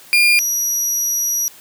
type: tone pair in turn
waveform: 35% pulse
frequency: 2412 / 5800 Hz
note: D7 / F#8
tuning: +46 / -35 cents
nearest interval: octave + minor third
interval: 1519 cents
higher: second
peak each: -8 / -14 dBFS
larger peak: first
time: 0.13-0.39 / 0.39-1.48 s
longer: second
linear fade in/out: 0 ms
effects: white hiss -43 dBFS RMS until 1.6 s + high-pass 100 Hz 12 dB/octave